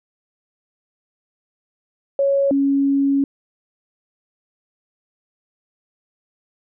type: tone pair in turn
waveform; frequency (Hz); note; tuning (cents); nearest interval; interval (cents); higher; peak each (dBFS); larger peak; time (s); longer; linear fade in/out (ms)
sine; 554.4 / 277.2; C#5 / C#4; 0 / 0; octave; 1200; first; -14; neither; 2.19-2.51 / 2.51-3.24; second; 2
effects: none